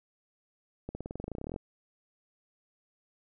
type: accelerating click train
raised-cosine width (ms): 2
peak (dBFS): -24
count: 19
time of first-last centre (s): 0.89-1.562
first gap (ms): 60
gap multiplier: 0.94
effects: none